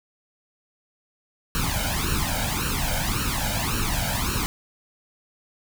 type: noise with flanger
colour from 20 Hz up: pink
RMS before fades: -25 dBFS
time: 1.55-4.46 s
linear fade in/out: 0 ms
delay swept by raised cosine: 0.71 to 1.34 ms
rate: 1.8 Hz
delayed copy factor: +0.85
effects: none